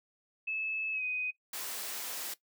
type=tone with pitch glide; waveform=sine; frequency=2605 to 2502 Hz; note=E7 to D#7; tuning=-21 to +9 cents; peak=-32 dBFS; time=0.47-1.31 s; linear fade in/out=10 ms; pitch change=-70 cents; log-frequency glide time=0.92-1.03 s
type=noise; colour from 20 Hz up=white; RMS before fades=-39 dBFS; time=1.53-2.34 s; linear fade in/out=5 ms
effects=noise-tail reverb RT60 0.1 s tail -17 dB re dry + high-pass 300 Hz 12 dB/octave